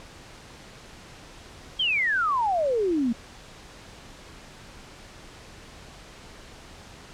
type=exponential sweep; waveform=sine; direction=down; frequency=3278 to 222.3 Hz; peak=-21 dBFS; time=1.79-3.13 s; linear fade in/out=10 ms; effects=pink hiss -46 dBFS RMS until 7.13 s + low-pass 7000 Hz 12 dB/octave